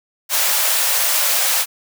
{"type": "high-pass noise", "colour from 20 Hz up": "white", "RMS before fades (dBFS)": -17, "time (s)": [0.29, 1.66], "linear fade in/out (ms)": 50, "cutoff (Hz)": 500, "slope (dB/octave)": 96, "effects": []}